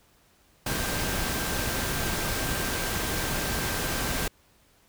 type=tone in noise; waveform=sine; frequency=1574 Hz; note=G6; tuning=7 cents sharp; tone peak=-38 dBFS; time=0.66-4.28 s; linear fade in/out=5 ms; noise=pink; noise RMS=-29 dBFS; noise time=0.66-4.28 s; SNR=-12 dB; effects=pink hiss -62 dBFS RMS until 4.88 s

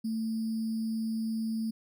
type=tone with sample-and-hold; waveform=sine; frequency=222.8 Hz; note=A3; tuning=22 cents sharp; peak=-29 dBFS; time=0.04-1.71 s; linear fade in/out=10 ms; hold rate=4900 Hz; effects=none

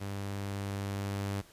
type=tone with level ramp; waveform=sawtooth; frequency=99.5 Hz; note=G2; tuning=26 cents sharp; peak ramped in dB=-32 to -28 dBFS; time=0-1.42 s; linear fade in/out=20 ms; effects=pink hiss -58 dBFS RMS until 1.52 s + resampled to 32000 Hz

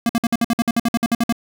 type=tone bursts; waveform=square; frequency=233.1 Hz; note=A#3; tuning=in tune; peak=-15 dBFS; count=15; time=0.06-1.325 s; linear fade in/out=2 ms; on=33 ms; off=55 ms; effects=none

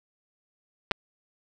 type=clicks; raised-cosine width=0.3 ms; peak=-8 dBFS; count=2; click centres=0.912 / 0.917 s; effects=none

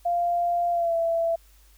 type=tone with pitch glide; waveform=sine; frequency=695 to 667.1 Hz; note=F5 to E5; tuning=-9 to +20 cents; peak=-21 dBFS; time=0.05-1.36 s; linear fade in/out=10 ms; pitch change=-71 cents; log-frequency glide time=0.71-0.95 s; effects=added 50 Hz sine -53 dBFS peak until 1.77 s + white hiss -60 dBFS RMS until 1.77 s

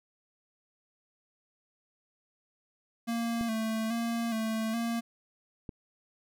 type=tone with vibrato; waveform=square; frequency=226.8 Hz; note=A#3; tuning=47 cents flat; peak=-30 dBFS; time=3.07-5.01 s; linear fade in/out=20 ms; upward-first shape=square; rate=1.2 Hz; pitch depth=40 cents each way
type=clicks; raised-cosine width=3 ms; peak=-26 dBFS; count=2; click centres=3.411 / 5.692 s
effects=none

